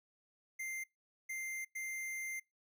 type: tone bursts at uneven times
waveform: square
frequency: 2093 Hz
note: C7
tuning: in tune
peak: -40 dBFS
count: 3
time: 0.59-0.84 / 1.29-1.65 / 1.75-2.4 s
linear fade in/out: 10 ms
effects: noise-tail reverb RT60 0.2 s tail -24 dB re dry